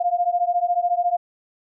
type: beating tone pair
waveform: sine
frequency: 697 / 711 Hz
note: F5 / F5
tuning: -4 / +31 cents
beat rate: 14 Hz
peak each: -21 dBFS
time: 0-1.17 s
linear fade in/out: 10 ms
effects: none